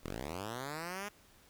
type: linear sweep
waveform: 5% pulse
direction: up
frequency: 35 to 210 Hz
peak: -28 dBFS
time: 0.03-1.09 s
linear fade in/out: 10 ms
effects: pink hiss -63 dBFS RMS until 1.49 s